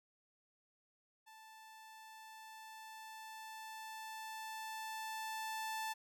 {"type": "tone with level ramp", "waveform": "sawtooth", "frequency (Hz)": 880, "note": "A5", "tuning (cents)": 0, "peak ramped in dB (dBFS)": [-53, -35], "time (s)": [1.26, 5.94], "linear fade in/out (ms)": 20, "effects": []}